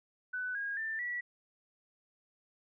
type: tone with pitch steps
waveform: sine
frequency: 1498 / 1633.6 / 1781.4 / 1942.7 Hz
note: F#6 / G#6 / A6 / B6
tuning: +21 / -29 / +21 / -29 cents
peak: -34 dBFS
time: 0.33-1.21 s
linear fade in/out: 10 ms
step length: 220 ms
effects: none